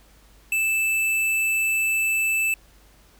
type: tone with tanh clipping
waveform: sine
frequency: 2637 Hz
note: E7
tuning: in tune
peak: -21 dBFS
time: 0.52-2.54 s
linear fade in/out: 2 ms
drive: 18 dB
effects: added 50 Hz sine -53 dBFS peak until 3.19 s + pink hiss -56 dBFS RMS until 3.19 s